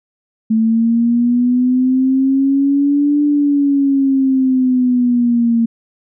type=linear two-way sweep; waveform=sine; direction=up then down; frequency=220 to 293.7 to 228.8 Hz; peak=-10 dBFS; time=0.5-5.66 s; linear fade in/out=10 ms; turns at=3.23 s; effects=none